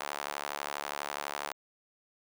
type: tone with high-pass filter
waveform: sawtooth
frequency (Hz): 72.2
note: D2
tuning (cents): -29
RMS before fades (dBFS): -38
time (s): 0-1.53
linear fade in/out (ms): 5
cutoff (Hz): 840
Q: 1.3
effects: none